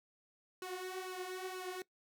sawtooth tone with flanger, 370 Hz, F#4, in tune, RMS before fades -43 dBFS, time 0.62-1.82 s, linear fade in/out 2 ms, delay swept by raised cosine 0.71 to 4.91 ms, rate 2.1 Hz, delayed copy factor +0.65, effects noise-tail reverb RT60 0.1 s tail -20 dB re dry

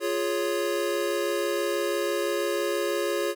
square chord, Db major, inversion first, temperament equal, 349.2 / 415.3 / 554.4 Hz, F4 / Ab4 / Db5, 0 / 0 / 0 cents, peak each -30 dBFS, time 0-3.35 s, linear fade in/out 50 ms, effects none

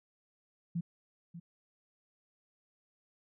sine tone with echo, 170 Hz, F3, 46 cents flat, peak -31 dBFS, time 0.75-0.81 s, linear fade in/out 10 ms, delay 590 ms, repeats 1, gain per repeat -12 dB, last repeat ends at 1.4 s, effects none

